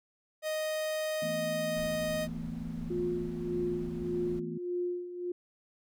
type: tone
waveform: 45% pulse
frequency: 622.3 Hz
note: D#5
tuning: in tune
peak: -31 dBFS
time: 0.42-2.28 s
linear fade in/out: 50 ms
type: chord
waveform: sine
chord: E suspended fourth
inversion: none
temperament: equal with one note detuned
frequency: 164.81 / 223.3 / 246.9 Hz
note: E3 / A3 / B3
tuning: 0 / +26 / 0 cents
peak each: -39 / -40 / -42 dBFS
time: 1.22-4.58 s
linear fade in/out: 5 ms
type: noise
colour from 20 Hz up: brown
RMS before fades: -46 dBFS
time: 1.76-4.4 s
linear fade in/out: 10 ms
type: tone with tremolo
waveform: sine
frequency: 354.8 Hz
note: F4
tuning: 27 cents sharp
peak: -29 dBFS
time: 2.9-5.32 s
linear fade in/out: 5 ms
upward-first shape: sine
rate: 1.7 Hz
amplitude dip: 70%
effects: none